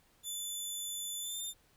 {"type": "tone with pitch glide", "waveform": "15% pulse", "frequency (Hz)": [3500, 3596], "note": ["A7", "A7"], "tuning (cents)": [-10, 37], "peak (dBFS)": -31, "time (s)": [0.23, 1.54], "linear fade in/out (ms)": 50, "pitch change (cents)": 47, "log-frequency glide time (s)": [1.21, 1.4], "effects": ["pink hiss -68 dBFS RMS until 1.76 s"]}